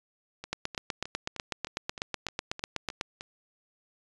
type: two click trains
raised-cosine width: 0.2 ms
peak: -22 / -13 dBFS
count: 10 / 21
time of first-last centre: 0.44-3.209 / 0.53-3.011 s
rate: 3.25 / 8.06 Hz
effects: resampled to 22050 Hz